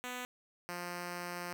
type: tone pair in turn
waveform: 5% pulse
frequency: 248.8 / 175.93 Hz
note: B3 / F3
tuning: +13 / +13 cents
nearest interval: tritone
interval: 600 cents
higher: first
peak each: -28 dBFS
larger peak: neither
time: 0.04-0.25 / 0.69-1.53 s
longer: second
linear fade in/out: 0 ms
effects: none